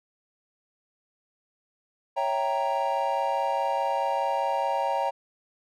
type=chord; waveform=triangle; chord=C# diminished seventh; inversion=none; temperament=equal; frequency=554.4 / 659.3 / 784 / 932.3 Hz; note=C#5 / E5 / G5 / Bb5; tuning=0 / 0 / 0 / 0 cents; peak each=-28 / -31 / -27 / -26 dBFS; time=2.16-5.11 s; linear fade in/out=20 ms; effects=none